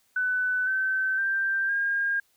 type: tone with pitch steps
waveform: sine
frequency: 1500 / 1537.7 / 1576.4 / 1616 Hz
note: F#6 / G6 / G6 / G#6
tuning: +23 / -34 / +9 / -48 cents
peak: -23 dBFS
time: 0.16-2.2 s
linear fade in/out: 5 ms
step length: 510 ms
effects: white hiss -67 dBFS RMS until 2.36 s